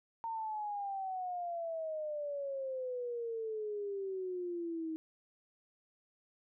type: exponential sweep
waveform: sine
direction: down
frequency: 918 to 315.7 Hz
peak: -36 dBFS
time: 0.24-4.96 s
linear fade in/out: 0 ms
effects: none